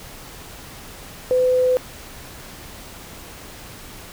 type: tone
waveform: sine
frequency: 506 Hz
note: B4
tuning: 42 cents sharp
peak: -14 dBFS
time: 1.31-1.77 s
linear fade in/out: 0 ms
effects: pink hiss -39 dBFS RMS until 4.12 s